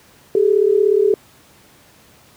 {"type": "tone pair together", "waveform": "sine", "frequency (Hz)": [392, 428.8], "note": ["G4", "A4"], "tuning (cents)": [0, -45], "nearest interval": "major second", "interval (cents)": 155, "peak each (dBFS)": -14, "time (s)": [0.35, 1.14], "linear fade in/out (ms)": 2, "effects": ["pink hiss -49 dBFS RMS until 2.36 s", "high-pass 80 Hz 12 dB/octave"]}